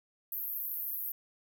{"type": "band-pass noise", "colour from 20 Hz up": "pink", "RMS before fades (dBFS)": -37, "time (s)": [0.32, 1.12], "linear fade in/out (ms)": 2, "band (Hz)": [12000, 16000], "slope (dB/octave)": 96, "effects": []}